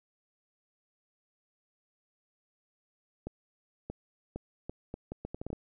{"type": "accelerating click train", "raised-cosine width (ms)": 2, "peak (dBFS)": -24, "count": 12, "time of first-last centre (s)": [3.27, 5.53], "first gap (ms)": 630, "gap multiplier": 0.73, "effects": []}